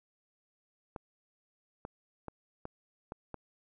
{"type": "clicks", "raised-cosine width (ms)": 1, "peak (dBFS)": -26, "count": 6, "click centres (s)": [0.962, 1.851, 2.283, 2.654, 3.121, 3.343], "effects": []}